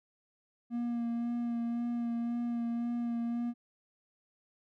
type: tone with vibrato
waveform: triangle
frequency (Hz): 236.1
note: A#3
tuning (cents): +22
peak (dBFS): -29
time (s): 0.7-3.54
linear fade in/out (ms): 50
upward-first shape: sine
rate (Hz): 1.9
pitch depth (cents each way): 18
effects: none